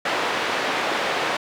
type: band-pass noise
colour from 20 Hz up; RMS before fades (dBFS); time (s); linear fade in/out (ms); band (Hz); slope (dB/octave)
pink; -24; 0.05-1.37; 5; 460 to 3000; 12
effects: none